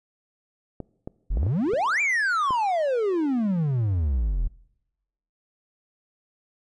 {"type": "clicks", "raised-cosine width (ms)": 2, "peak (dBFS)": -20, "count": 7, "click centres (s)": [0.803, 1.075, 1.372, 1.431, 1.466, 1.735, 2.507]}
{"type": "exponential two-way sweep", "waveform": "triangle", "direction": "up then down", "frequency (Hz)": [37.24, 2419, 37.24], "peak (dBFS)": -19, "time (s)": [1.3, 4.48], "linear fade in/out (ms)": 10, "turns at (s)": 2.01}
{"effects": ["noise-tail reverb RT60 0.9 s tail -22 dB re dry", "resampled to 22050 Hz"]}